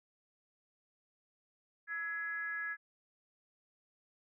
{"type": "tone with frequency modulation", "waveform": "sine", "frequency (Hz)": 1678, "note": "G#6", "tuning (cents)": 17, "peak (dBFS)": -36, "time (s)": [1.87, 2.77], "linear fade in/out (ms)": 50, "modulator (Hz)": 364, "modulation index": 0.55, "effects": []}